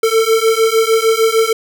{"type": "beating tone pair", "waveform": "square", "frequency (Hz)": [444.5, 451.1], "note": ["A4", "A4"], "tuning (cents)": [18, 43], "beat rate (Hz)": 6.6, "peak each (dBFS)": -14, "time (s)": [0.03, 1.53], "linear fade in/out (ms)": 5, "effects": []}